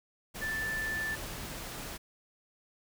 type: tone in noise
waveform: sine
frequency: 1760 Hz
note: A6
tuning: in tune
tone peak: -32 dBFS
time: 0.41-1.16 s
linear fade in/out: 20 ms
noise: pink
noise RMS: -41 dBFS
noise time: 0.34-1.98 s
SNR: +6 dB
effects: none